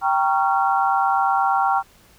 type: chord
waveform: sine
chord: G half-diminished seventh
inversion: none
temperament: equal with one note detuned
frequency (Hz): 784 / 932.3 / 1108.7 / 1372.1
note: G5 / Bb5 / Db6 / F6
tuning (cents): 0 / 0 / 0 / -31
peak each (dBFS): -19 / -23 / -24 / -23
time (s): 0.01-1.83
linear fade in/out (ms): 50
effects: pink hiss -53 dBFS RMS until 2.18 s